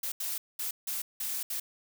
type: noise bursts at uneven times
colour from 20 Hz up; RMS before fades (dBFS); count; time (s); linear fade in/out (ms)
blue; -34; 6; 0.03-0.12 / 0.2-0.38 / 0.59-0.71 / 0.87-1.02 / 1.2-1.43 / 1.5-1.6; 5
effects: none